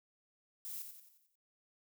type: noise with echo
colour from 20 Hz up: violet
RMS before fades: -44 dBFS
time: 0.65-0.82 s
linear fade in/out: 0 ms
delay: 89 ms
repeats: 6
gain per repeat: -6 dB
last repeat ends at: 1.354 s
effects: none